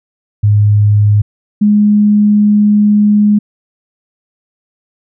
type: tone pair in turn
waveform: sine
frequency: 104.1 / 208.2 Hz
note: G#2 / G#3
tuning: +5 / +5 cents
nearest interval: octave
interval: 1200 cents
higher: second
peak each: -5 dBFS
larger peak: neither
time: 0.43-1.22 / 1.61-3.39 s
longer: second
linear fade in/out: 10 ms
effects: none